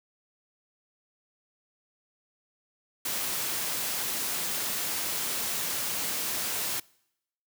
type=noise; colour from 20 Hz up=white; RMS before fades=-31 dBFS; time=3.05-6.8 s; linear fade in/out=5 ms; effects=noise-tail reverb RT60 0.8 s tail -25 dB re dry + high-pass 100 Hz 12 dB/octave